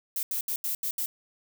violet noise bursts at uneven times, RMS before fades -30 dBFS, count 6, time 0.16-0.23 / 0.31-0.41 / 0.48-0.56 / 0.64-0.75 / 0.83-0.91 / 0.98-1.06 s, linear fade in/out 2 ms, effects none

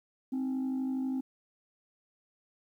sine tone pair together, 261.6 / 313.9 Hz, C4 / D#4, 0 / +15 cents, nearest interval minor third, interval 315 cents, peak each -28 / -38 dBFS, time 0.32-1.21 s, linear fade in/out 10 ms, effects tanh soft clip ceiling -28 dBFS + 11-bit

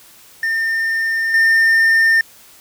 triangle tone with level steps, 1809 Hz, A6, 48 cents sharp, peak -14 / -8 dBFS, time 0.43-2.21 s, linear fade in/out 2 ms, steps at 1.34 s, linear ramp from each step 2 ms, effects white hiss -45 dBFS RMS until 2.6 s

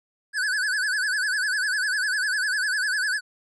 square tone with vibrato, 1594 Hz, G6, 28 cents sharp, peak -23 dBFS, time 0.33-3.21 s, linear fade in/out 50 ms, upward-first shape sine, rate 10 Hz, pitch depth 140 cents each way, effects resampled to 24000 Hz

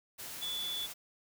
sine tone in noise, 3451 Hz, A7, 34 cents flat, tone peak -35 dBFS, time 0.41-0.87 s, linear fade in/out 20 ms, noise white, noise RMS -44 dBFS, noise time 0.18-0.94 s, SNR +6 dB, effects none

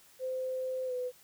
sine tone with pitch glide, 516 to 499.6 Hz, C5 to B4, -24 to +20 cents, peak -32 dBFS, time 0.19-1.12 s, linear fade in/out 50 ms, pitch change -56 cents, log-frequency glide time 0.86-0.93 s, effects white hiss -60 dBFS RMS until 1.23 s

